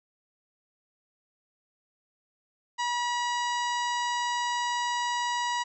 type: harmonic tone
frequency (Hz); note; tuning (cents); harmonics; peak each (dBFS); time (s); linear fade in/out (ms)
966; B5; -39; 1 / 2 / 3 / 4 / 5 / 6 / 7 / 8; -28 / -34 / -38 / -40 / -42 / -44 / -45 / -46; 2.78-5.64; 20
effects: none